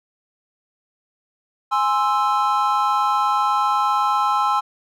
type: chord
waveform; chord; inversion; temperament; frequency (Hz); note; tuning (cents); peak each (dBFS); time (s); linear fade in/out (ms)
triangle; Ab augmented; none; equal; 830.6 / 1046.5 / 1318.5; Ab5 / C6 / E6; 0 / 0 / 0; -19; 1.71-4.61; 20
effects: none